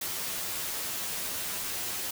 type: noise with comb filter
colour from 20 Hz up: white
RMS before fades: -34 dBFS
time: 0.01-2.11 s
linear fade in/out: 5 ms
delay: 11 ms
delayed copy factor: +0.7
effects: none